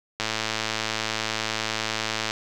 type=click train; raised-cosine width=0.2 ms; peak=-8 dBFS; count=233; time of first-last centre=0.2-2.309 s; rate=110 Hz; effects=none